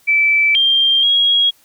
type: tone with pitch steps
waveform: sine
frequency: 2318 / 3184 / 3298 Hz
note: D7 / G7 / G#7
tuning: -23 / +26 / -13 cents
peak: -10 dBFS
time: 0.07-1.51 s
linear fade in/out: 20 ms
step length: 480 ms
effects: white hiss -53 dBFS RMS until 1.64 s